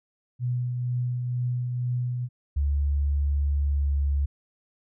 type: tone with tremolo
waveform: sine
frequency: 123.47 Hz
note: B2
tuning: in tune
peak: -23 dBFS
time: 0.39-2.29 s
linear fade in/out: 50 ms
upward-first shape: triangle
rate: 2.1 Hz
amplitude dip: 35%
type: tone with pitch glide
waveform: sine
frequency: 71.4 to 70.58 Hz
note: D2 to C#2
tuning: -48 to +32 cents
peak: -21 dBFS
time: 2.56-4.26 s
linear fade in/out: 10 ms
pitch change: -20 cents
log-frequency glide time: 3.65-3.92 s
effects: none

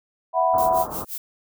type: chord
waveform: sine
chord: E suspended second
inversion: none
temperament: equal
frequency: 659.3 / 740 / 987.8 Hz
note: E5 / F#5 / B5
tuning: 0 / 0 / 0 cents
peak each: -21 dBFS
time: 0.33-0.86 s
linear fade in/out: 50 ms
type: low-pass noise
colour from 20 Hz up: white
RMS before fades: -33 dBFS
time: 0.53-1.05 s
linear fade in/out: 10 ms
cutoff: 1200 Hz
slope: 48 dB/octave
type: noise with tremolo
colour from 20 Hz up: violet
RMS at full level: -30 dBFS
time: 0.58-1.18 s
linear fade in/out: 2 ms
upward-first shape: sine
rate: 5.7 Hz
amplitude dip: 95%
effects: none

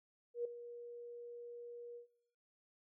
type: tone with ADSR envelope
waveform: sine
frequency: 477.1 Hz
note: A#4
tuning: 40 cents sharp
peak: -34 dBFS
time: 0.34-2.07 s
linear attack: 110 ms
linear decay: 5 ms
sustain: -14 dB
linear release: 110 ms
effects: noise-tail reverb RT60 0.7 s tail -20 dB re dry

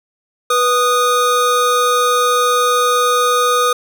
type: tone pair together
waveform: square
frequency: 491.1 / 1237.5 Hz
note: B4 / D#6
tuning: -10 / -10 cents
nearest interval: octave + major third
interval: 1600 cents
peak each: -17 / -14 dBFS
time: 0.5-3.73 s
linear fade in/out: 5 ms
effects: none

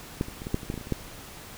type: clicks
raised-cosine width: 3 ms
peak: -12 / -26 / -26 / -20 / -11 / -25 / -17 / -21 / -22 / -27 / -27 / -12 dBFS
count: 12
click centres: 0.211 / 0.284 / 0.419 / 0.469 / 0.544 / 0.632 / 0.701 / 0.741 / 0.777 / 0.812 / 0.871 / 0.923 s
effects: pink hiss -44 dBFS RMS until 1.57 s

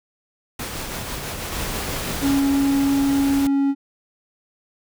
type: noise with tremolo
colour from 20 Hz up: pink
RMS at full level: -28 dBFS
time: 0.59-2.4 s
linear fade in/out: 5 ms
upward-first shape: triangle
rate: 6.1 Hz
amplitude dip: 35%
type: noise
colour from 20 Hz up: pink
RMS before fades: -30 dBFS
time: 1.52-3.47 s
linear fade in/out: 2 ms
type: tone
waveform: triangle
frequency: 277.2 Hz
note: C#4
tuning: in tune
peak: -14 dBFS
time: 2.21-3.75 s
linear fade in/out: 50 ms
effects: none

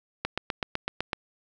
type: click train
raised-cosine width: 0.3 ms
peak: -11 dBFS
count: 8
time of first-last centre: 0.25-1.132 s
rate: 7.94 Hz
effects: none

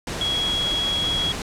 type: tone in noise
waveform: sine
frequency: 3322 Hz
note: G#7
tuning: in tune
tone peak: -21 dBFS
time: 0.21-1.32 s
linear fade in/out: 2 ms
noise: pink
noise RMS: -29 dBFS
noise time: 0.07-1.42 s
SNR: +5 dB
effects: low-pass 8000 Hz 12 dB/octave

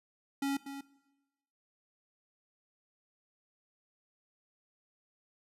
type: tone with echo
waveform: square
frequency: 277.2 Hz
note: C#4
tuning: in tune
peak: -31 dBFS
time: 0.42-0.57 s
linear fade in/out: 5 ms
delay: 240 ms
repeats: 1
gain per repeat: -10 dB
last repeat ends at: 0.81 s
effects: noise-tail reverb RT60 1.0 s tail -18 dB re dry + resampled to 32000 Hz

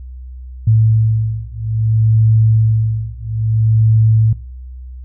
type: beating tone pair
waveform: sine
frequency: 110.4 / 111 Hz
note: A2 / A2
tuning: +6 / +16 cents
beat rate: 0.6 Hz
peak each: -13 / -13 dBFS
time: 0.67-4.33 s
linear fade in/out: 5 ms
effects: noise-tail reverb RT60 0.4 s tail -20 dB re dry + added 63 Hz sine -28 dBFS peak until 5.04 s

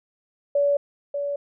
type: tone with echo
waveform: sine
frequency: 571 Hz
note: D5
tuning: 49 cents flat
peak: -17 dBFS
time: 0.55-0.77 s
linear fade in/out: 5 ms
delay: 590 ms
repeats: 1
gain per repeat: -7 dB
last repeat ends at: 1.36 s
effects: none

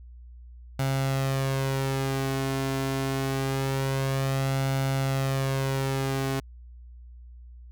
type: tone with flanger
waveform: sawtooth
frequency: 134.9 Hz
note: C#3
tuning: 47 cents flat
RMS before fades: -27 dBFS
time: 0.79-6.4 s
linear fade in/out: 5 ms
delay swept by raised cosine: 1.4 to 2.9 ms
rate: 0.25 Hz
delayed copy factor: +0.5
effects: added 60 Hz sine -43 dBFS peak until 7.71 s

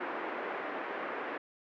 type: band-pass noise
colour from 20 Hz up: pink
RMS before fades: -38 dBFS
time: 0-1.38 s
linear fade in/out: 10 ms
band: 320 to 2100 Hz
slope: 24 dB/octave
effects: none

